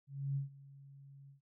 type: tone with ADSR envelope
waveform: sine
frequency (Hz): 138.59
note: C#3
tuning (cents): 0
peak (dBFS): -32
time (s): 0.07-1.41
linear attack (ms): 290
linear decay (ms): 130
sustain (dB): -21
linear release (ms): 120
effects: none